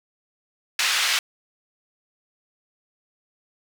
white band-pass noise, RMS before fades -22 dBFS, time 0.79-1.19 s, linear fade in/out 2 ms, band 1400 to 4200 Hz, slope 12 dB/octave, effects none

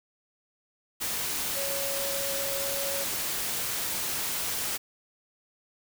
sine tone in noise, 554.4 Hz, C#5, in tune, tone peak -34 dBFS, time 1.55-3.05 s, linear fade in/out 20 ms, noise white, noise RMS -31 dBFS, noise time 1-4.78 s, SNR -6 dB, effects none

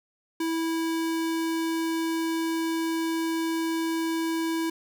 square tone, 327.4 Hz, E4, 12 cents flat, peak -26 dBFS, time 0.4-4.7 s, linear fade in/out 5 ms, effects none

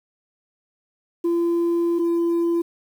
sine tone pair in turn, 340.8 / 339.2 Hz, F4 / E4, -42 / +50 cents, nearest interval unison, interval 8 cents, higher first, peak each -15 dBFS, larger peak neither, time 1.24-1.99 / 1.99-2.62 s, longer first, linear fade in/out 10 ms, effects tanh soft clip ceiling -17 dBFS + 8-bit

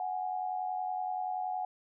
sine tone pair together, 740 / 830.6 Hz, F#5 / G#5, 0 / 0 cents, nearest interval major second, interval 200 cents, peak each -33 / -38 dBFS, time 0-1.65 s, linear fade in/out 2 ms, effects none

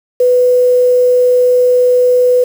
sine tone with quantisation, 497.1 Hz, B4, 11 cents sharp, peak -6 dBFS, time 0.2-2.44 s, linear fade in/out 5 ms, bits 5, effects none

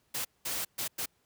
white noise bursts at uneven times, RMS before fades -34 dBFS, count 4, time 0.14-0.25 / 0.45-0.65 / 0.78-0.88 / 0.98-1.06 s, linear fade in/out 10 ms, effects pink hiss -72 dBFS RMS until 1.25 s + high-pass 60 Hz 12 dB/octave

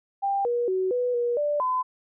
sine tone with pitch steps, 793 / 479.7 / 374.7 / 493.1 / 479.4 / 588 / 1016 Hz, G5 / A#4 / F#4 / B4 / A#4 / D5 / B5, +20 / +50 / +22 / -3 / +48 / +2 / +49 cents, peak -22 dBFS, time 0.22-1.83 s, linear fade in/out 20 ms, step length 230 ms, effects none

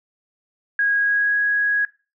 sine tone with pitch glide, 1644 to 1660.2 Hz, G#6 to G#6, -18 to -1 cents, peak -16 dBFS, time 0.79-1.85 s, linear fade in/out 2 ms, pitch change +17 cents, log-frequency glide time 0.97-1.36 s, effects noise-tail reverb RT60 0.3 s tail -19 dB re dry

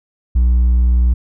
triangle tone with hard clipping, 60.7 Hz, B1, 29 cents flat, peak -8 dBFS, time 0.35-1.14 s, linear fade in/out 10 ms, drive 1 dB, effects none

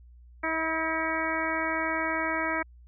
harmonic tone with a mistuned harmonic, 320.9 Hz, E4, 46 cents flat, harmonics 1 / 2 / 3 / 4 / 5 / 6 / 7, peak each -34 / -34 / -34 / -34 / -34 / -34 / -34 dBFS, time 0.43-2.63 s, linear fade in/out 10 ms, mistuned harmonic 3, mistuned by +15 cents, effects added 60 Hz sine -49 dBFS peak until 2.87 s

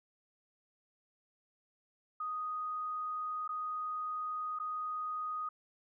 sine tone with dropouts, 1244.5 Hz, D#6, in tune, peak -35 dBFS, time 2.2-5.49 s, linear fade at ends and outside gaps 5 ms, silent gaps 3.478-3.49 / 4.589-4.598 s, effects none

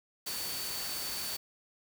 sine tone in noise, 4511 Hz, C#8, 29 cents sharp, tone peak -40 dBFS, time 0.26-1.37 s, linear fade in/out 10 ms, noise white, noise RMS -38 dBFS, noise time 0.26-1.37 s, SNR -5 dB, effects none

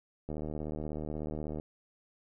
click train, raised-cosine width 2 ms, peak -25 dBFS, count 101, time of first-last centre 0.29-1.599 s, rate 76.4 Hz, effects none

